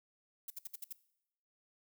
violet noise bursts, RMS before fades -43 dBFS, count 6, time 0.48-0.928 s, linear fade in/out 5 ms, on 23 ms, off 62 ms, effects noise-tail reverb RT60 0.8 s tail -19 dB re dry

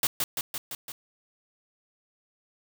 white noise with echo, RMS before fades -24 dBFS, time 0.03-0.07 s, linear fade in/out 2 ms, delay 170 ms, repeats 5, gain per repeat -3 dB, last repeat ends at 0.92 s, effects none

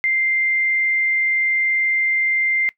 sine tone, 2093 Hz, C7, in tune, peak -16 dBFS, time 0.04-2.69 s, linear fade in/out 0 ms, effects noise-tail reverb RT60 0.1 s tail -20 dB re dry

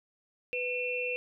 sine tone cluster, 496.6 / 2427 / 2689 Hz, B4 / D#7 / E7, +9 / -44 / +34 cents, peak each -34 / -38 / -33 dBFS, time 0.53-1.16 s, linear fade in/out 0 ms, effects none

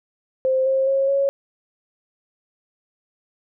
sine tone with pitch steps, 523 / 532.8 / 542.7 / 552.8 Hz, C5 / C5 / C#5 / C#5, -1 / +31 / -37 / -5 cents, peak -16 dBFS, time 0.45-1.29 s, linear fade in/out 0 ms, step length 210 ms, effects none

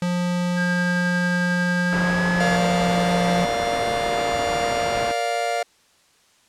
square tone, 177.1 Hz, F3, 24 cents sharp, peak -21 dBFS, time 0.02-3.45 s, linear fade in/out 2 ms
triangle tone with pitch glide, 1605 to 1696.5 Hz, G6 to G#6, +40 to +36 cents, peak -22 dBFS, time 0.56-2.57 s, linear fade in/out 20 ms, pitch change +96 cents, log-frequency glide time 1.85-2.3 s
white low-pass noise, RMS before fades -29 dBFS, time 1.92-5.12 s, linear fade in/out 10 ms, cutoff 1200 Hz, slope 12 dB/octave
45% pulse chord, Bb major, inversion none, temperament just, 466.2 / 582.7 / 699.2 Hz, Bb4 / D5 / F5, 0 / -14 / +2 cents, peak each -29 / -28 / -23 dBFS, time 2.4-5.63 s, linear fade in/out 5 ms
effects white hiss -58 dBFS RMS until 6.48 s + low-pass 8000 Hz 12 dB/octave

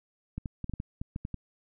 clicks, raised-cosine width 5 ms, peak -22 dBFS, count 10, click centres 0.38 / 0.458 / 0.643 / 0.696 / 0.737 / 0.801 / 1.015 / 1.161 / 1.251 / 1.343 s, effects none

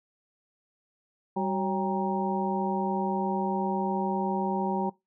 sine tone cluster, 194.5 / 375.1 / 556 / 792 / 937 Hz, G3 / F#4 / C#5 / G5 / A#5, -13 / +24 / +5 / +18 / +9 cents, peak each -30 / -32 / -37 / -32 / -32 dBFS, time 1.36-4.9 s, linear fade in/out 10 ms, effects noise-tail reverb RT60 0.2 s tail -22 dB re dry

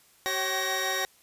20% pulse tone cluster, 380.4 / 548 / 767 / 1877 Hz, F#4 / C#5 / G5 / A#6, +48 / -20 / -38 / +11 cents, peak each -30 / -29 / -30 / -24 dBFS, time 0.26-1.05 s, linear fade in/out 0 ms, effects white hiss -60 dBFS RMS until 1.22 s + resampled to 32000 Hz

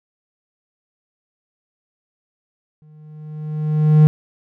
triangle tone with exponential growth, 153.1 Hz, D#3, 28 cents flat, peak -3 dBFS, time 2.82-4.07 s, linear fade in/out 0 ms, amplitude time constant 270 ms, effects none

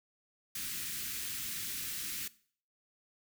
white band-stop noise, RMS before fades -39 dBFS, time 0.55-2.28 s, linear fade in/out 5 ms, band 320 to 1500 Hz, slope 24 dB/octave, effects noise-tail reverb RT60 0.5 s tail -19 dB re dry

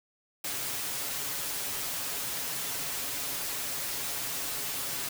white noise with comb filter, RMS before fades -34 dBFS, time 0.44-5.09 s, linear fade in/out 5 ms, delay 7.2 ms, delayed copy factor +0.55, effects none

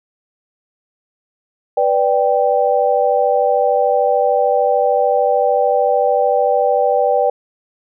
sine chord, G major, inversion first, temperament equal, 493.9 / 587.3 / 784 Hz, B4 / D5 / G5, 0 / 0 / 0 cents, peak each -16 dBFS, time 1.77-7.3 s, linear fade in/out 5 ms, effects none

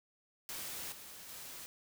white noise with level steps, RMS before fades -43 / -51 / -48 dBFS, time 0.49-1.66 s, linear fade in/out 0 ms, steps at 0.92 / 1.29 s, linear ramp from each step 2 ms, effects none

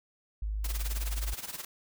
sine tone, 52.2 Hz, G#1, 10 cents sharp, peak -30 dBFS, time 0.42-1.34 s, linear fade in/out 5 ms
white noise with tremolo, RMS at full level -37 dBFS, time 0.64-1.65 s, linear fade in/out 5 ms, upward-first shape sine, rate 19 Hz, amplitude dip 80%
effects none

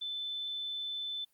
sine tone, 3520 Hz, A7, in tune, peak -35 dBFS, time 0.01-1.25 s, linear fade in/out 10 ms, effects white hiss -73 dBFS RMS until 1.33 s + Opus 48 kbps

